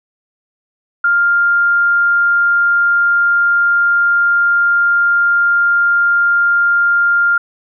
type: tone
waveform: sine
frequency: 1400 Hz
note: F6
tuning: 4 cents sharp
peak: -9 dBFS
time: 1.04-7.38 s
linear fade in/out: 5 ms
effects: none